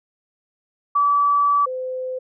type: tone pair in turn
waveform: sine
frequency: 1151 / 512.7 Hz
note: D6 / C5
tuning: -35 / -35 cents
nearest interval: octave + major second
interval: 1400 cents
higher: first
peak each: -14 / -24 dBFS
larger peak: first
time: 0.95-1.66 / 1.66-2.19 s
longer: first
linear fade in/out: 10 ms
effects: none